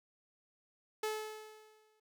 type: tone with exponential decay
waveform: sawtooth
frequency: 431.6 Hz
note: A4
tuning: 33 cents flat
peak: -29 dBFS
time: 1.03-2 s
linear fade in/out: 5 ms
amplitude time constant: 210 ms
effects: none